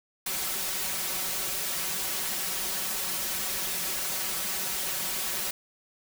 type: noise with comb filter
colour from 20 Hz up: white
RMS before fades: -31 dBFS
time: 0.26-5.51 s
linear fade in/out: 5 ms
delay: 5.3 ms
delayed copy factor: +1
effects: none